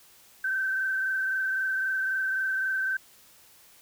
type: tone with frequency modulation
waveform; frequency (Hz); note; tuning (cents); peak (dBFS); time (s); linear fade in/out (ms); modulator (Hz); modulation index
sine; 1547; G6; -23; -25; 0.44-2.97; 5; 23.8; 1.2
effects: white hiss -56 dBFS RMS until 3.81 s